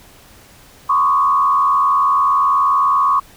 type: tone with frequency modulation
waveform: sine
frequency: 1112 Hz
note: C#6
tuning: 5 cents sharp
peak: -11 dBFS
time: 0.89-3.2 s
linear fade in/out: 10 ms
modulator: 80.2 Hz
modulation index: 1
effects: pink hiss -45 dBFS RMS until 3.36 s